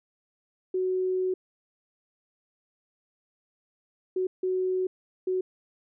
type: tone bursts at uneven times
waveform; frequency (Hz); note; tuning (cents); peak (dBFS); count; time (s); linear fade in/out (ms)
sine; 371.2; F#4; +6; -24; 4; 0.74-1.34 / 4.16-4.27 / 4.43-4.87 / 5.27-5.41; 5
effects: none